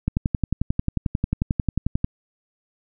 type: click train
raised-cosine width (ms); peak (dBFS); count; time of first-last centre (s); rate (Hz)
5; -8; 23; 0.08-2.044; 11.2
effects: none